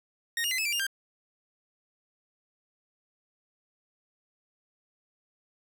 sawtooth tone with pitch steps, 1858 / 2848 / 2041 / 2597 / 2350 / 2817 / 1587 Hz, A#6 / F7 / C7 / E7 / D7 / F7 / G6, -6 / +33 / -44 / -26 / +1 / +14 / +21 cents, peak -24 dBFS, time 0.37-0.867 s, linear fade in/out 2 ms, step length 71 ms, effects none

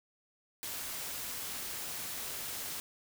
white noise, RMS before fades -40 dBFS, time 0.63-2.8 s, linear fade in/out 0 ms, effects none

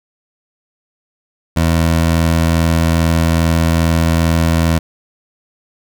20% pulse tone, 82.41 Hz, E2, in tune, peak -6 dBFS, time 1.56-4.79 s, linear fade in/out 10 ms, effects none

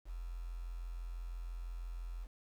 sine tone with quantisation, 43 Hz, F1, 26 cents flat, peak -40 dBFS, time 0.05-2.28 s, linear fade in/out 50 ms, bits 10, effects none

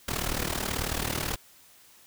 pink noise with amplitude modulation, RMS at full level -27 dBFS, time 0.08-1.36 s, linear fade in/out 5 ms, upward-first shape sine, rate 38.3 Hz, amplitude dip 80%, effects white hiss -56 dBFS RMS until 2.06 s

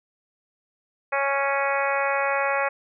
harmonic tone, 277.2 Hz, C#4, in tune, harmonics 2 / 3 / 4 / 5 / 6 / 7 / 8 / 9, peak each -26 / -28 / -29 / -30 / -31 / -31 / -32 / -33 dBFS, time 1.12-2.69 s, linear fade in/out 10 ms, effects none

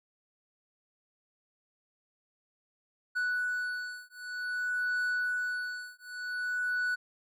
triangle beating tone pair, 1480 / 1480.53 Hz, F#6 / F#6, 0 / +1 cents, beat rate 0.53 Hz, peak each -32 / -32 dBFS, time 3.15-6.96 s, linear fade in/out 20 ms, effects none

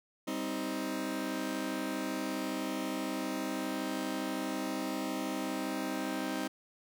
sawtooth chord, C minor, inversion second, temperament just, 196.22 / 261.6 / 314 Hz, G3 / C4 / Eb4, +2 / 0 / +16 cents, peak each -37 / -33 / -33 dBFS, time 0.27-6.48 s, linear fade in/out 10 ms, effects none

